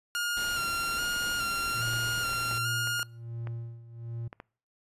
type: tone with vibrato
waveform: sawtooth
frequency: 1402 Hz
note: F6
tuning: 6 cents sharp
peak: -25 dBFS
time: 0.15-3.03 s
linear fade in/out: 0 ms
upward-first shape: square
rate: 1.2 Hz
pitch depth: 24 cents each way
type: noise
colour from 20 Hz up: pink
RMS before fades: -42 dBFS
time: 0.37-2.58 s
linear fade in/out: 0 ms
type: tone with tremolo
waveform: triangle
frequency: 116.54 Hz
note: A#2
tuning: in tune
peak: -31 dBFS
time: 1.74-4.28 s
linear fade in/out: 5 ms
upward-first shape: sine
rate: 1.3 Hz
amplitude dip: 80%
type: clicks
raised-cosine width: 0.5 ms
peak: -27 dBFS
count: 9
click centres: 1.934 / 2.293 / 2.333 / 2.513 / 2.873 / 2.995 / 3.472 / 4.329 / 4.401 s
effects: noise-tail reverb RT60 0.5 s tail -26 dB re dry + resampled to 32000 Hz